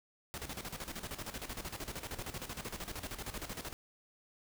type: noise with tremolo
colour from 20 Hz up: pink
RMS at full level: -41 dBFS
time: 0.34-3.73 s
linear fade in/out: 0 ms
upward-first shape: square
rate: 13 Hz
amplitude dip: 70%
effects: none